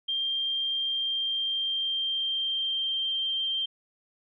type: tone with pitch glide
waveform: sine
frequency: 3184 to 3157 Hz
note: G7 to G7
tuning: +26 to +12 cents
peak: -26 dBFS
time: 0.08-3.66 s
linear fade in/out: 10 ms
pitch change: -14 cents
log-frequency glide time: 0.81-3.15 s
effects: none